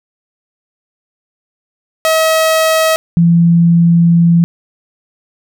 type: tone pair in turn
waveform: sawtooth / sine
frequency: 640 / 169.51 Hz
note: D#5 / E3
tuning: +49 / +49 cents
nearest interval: octave + major seventh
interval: 2300 cents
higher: first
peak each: -5 dBFS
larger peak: neither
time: 2.05-2.96 / 3.17-4.44 s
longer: second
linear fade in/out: 0 ms
effects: none